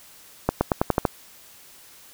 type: accelerating click train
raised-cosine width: 1 ms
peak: -4 dBFS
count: 7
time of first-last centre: 0.49-1.052 s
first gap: 120 ms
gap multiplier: 0.9
effects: white hiss -49 dBFS RMS until 2.13 s